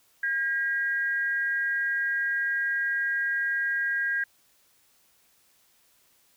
sine tone pair together, 1617.9 / 1924 Hz, G#6 / B6, -46 / -46 cents, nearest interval minor third, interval 300 cents, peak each -25 / -32 dBFS, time 0.23-4.24 s, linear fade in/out 5 ms, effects white hiss -64 dBFS RMS until 6.36 s

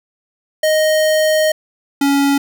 square tone pair in turn, 622.3 / 279.9 Hz, D#5 / C#4, 0 / +17 cents, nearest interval octave + major second, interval 1383 cents, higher first, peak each -12 dBFS, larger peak neither, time 0.63-1.52 / 2.01-2.38 s, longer first, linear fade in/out 5 ms, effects none

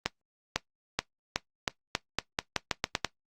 accelerating click train, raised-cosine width 0.2 ms, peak -8 dBFS, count 13, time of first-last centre 0.06-3.047 s, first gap 500 ms, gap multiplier 0.86, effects noise-tail reverb RT60 0.1 s tail -17 dB re dry + Opus 32 kbps

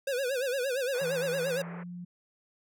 square tone with vibrato, 520 Hz, C5, 11 cents flat, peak -29 dBFS, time 0.07-1.62 s, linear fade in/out 5 ms, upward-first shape sine, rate 8.7 Hz, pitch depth 130 cents each way
pink band-pass noise, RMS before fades -46 dBFS, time 0.93-1.84 s, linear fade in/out 20 ms, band 370 to 2200 Hz, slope 48 dB/octave
sine tone with pitch glide, 164.81 to 176.64 Hz, E3 to F3, 0 to +20 cents, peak -38 dBFS, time 1.01-2.05 s, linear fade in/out 10 ms, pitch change +120 cents, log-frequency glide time 1.41-1.89 s
effects none

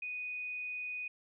sine tone, 2484 Hz, D#7, 3 cents flat, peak -37 dBFS, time 0.02-1.08 s, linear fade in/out 5 ms, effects none

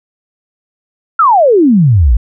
sine exponential sweep, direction down, 1400 to 50 Hz, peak -4 dBFS, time 1.19-2.17 s, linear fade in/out 5 ms, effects none

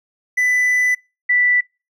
triangle / sine tone pair in turn, 1993 / 1972.4 Hz, B6 / B6, +15 / -3 cents, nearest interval unison, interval 18 cents, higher first, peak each -12 dBFS, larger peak neither, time 0.37-0.95 / 1.29-1.61 s, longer first, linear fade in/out 10 ms, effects noise-tail reverb RT60 0.3 s tail -26 dB re dry

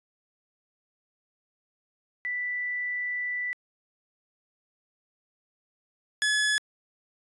sine / sawtooth tone pair in turn, 1975.5 / 1703.9 Hz, B6 / G#6, 0 / +44 cents, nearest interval minor third, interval 256 cents, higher first, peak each -28 / -19 dBFS, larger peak second, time 2.25-3.53 / 6.22-6.58 s, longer first, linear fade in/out 0 ms, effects resampled to 24000 Hz

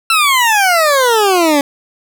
20% pulse exponential sweep, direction down, 1359 to 277.2 Hz, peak -4 dBFS, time 0.1-1.61 s, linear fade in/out 2 ms, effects none

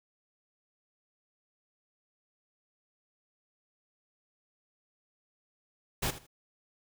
pink noise with echo, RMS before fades -31 dBFS, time 6.02-6.11 s, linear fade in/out 10 ms, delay 79 ms, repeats 2, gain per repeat -14 dB, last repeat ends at 6.268 s, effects none

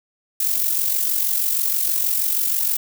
violet noise with amplitude modulation, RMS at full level -18 dBFS, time 0.4-2.77 s, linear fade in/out 5 ms, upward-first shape sine, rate 46.3 Hz, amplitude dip 55%, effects none

